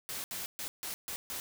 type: noise bursts at uneven times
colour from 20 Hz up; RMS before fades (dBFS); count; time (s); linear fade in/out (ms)
white; -39; 6; 0.09-0.24 / 0.31-0.46 / 0.59-0.68 / 0.83-0.94 / 1.08-1.16 / 1.3-1.4; 0
effects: none